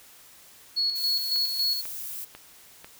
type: tone with tremolo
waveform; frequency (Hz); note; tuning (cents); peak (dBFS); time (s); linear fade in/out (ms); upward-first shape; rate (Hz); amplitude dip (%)
sine; 4359; C#8; -30; -22; 0.76-1.82; 20; square; 3.6; 50
type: noise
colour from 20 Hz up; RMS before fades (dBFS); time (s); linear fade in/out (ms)
violet; -36; 0.95-2.25; 10
type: click train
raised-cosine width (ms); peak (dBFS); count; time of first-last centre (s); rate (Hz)
0.3; -26; 4; 1.36-2.845; 2.02
effects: white hiss -52 dBFS RMS until 2.99 s